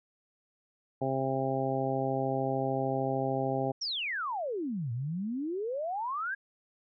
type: harmonic tone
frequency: 133.4 Hz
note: C3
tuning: 34 cents sharp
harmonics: 1 / 2 / 3 / 4 / 5 / 6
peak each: -35 / -35 / -35 / -35 / -35 / -35 dBFS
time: 1.01-3.72 s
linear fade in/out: 10 ms
type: exponential two-way sweep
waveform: sine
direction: down then up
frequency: 5780 to 112.5 to 1663 Hz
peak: -31 dBFS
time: 3.81-6.35 s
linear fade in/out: 10 ms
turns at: 4.92 s
effects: none